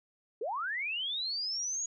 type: linear sweep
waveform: sine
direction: up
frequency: 392 to 6790 Hz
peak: -32 dBFS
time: 0.41-1.86 s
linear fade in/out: 5 ms
effects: none